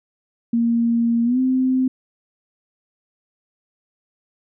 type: tone with pitch glide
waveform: sine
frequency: 233.1 to 258.6 Hz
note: A#3 to C4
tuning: 0 to -20 cents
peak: -15 dBFS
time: 0.53-1.88 s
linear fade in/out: 5 ms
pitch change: +180 cents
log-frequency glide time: 1.24-1.39 s
effects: none